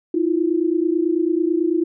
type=tone pair together; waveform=sine; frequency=320.1 / 349.2 Hz; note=D#4 / F4; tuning=+49 / 0 cents; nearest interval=major second; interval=151 cents; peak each=-19 dBFS; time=0.14-1.84 s; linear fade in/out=5 ms; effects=none